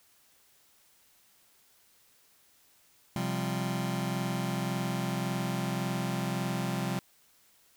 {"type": "chord", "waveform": "sawtooth", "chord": "C suspended fourth", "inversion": "none", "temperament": "just", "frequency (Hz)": [130.81, 174.42, 196.22], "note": ["C3", "F3", "G3"], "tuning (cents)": [0, -2, 2], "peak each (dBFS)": -30, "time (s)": [3.16, 6.99], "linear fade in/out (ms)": 0, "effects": ["white hiss -64 dBFS RMS until 7.76 s"]}